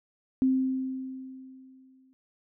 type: tone with exponential decay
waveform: sine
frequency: 261.6 Hz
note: C4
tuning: in tune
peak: -19 dBFS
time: 0.42-2.13 s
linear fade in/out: 0 ms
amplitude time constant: 370 ms
effects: none